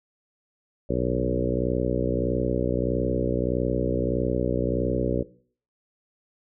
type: harmonic tone with a mistuned harmonic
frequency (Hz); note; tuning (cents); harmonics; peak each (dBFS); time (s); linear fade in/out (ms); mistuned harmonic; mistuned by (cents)
61.6; B1; -4; 1 / 2 / 3 / 4 / 5 / 6 / 7 / 8 / 9; -31 / -31 / -31 / -31 / -31 / -31 / -31 / -31 / -31; 0.89-5.23; 10; 2; +16
effects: noise-tail reverb RT60 0.5 s tail -19 dB re dry